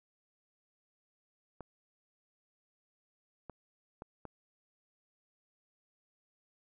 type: clicks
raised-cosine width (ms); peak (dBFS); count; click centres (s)
1; -30; 4; 1.607 / 3.497 / 4.021 / 4.253
effects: none